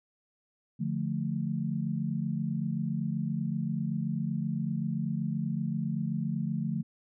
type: chord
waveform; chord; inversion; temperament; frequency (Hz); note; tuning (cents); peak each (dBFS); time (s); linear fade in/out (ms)
sine; D minor; none; equal; 146.83 / 174.61 / 220; D3 / F3 / A3; 0 / 0 / 0; -33; 0.79-6.83; 20
effects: none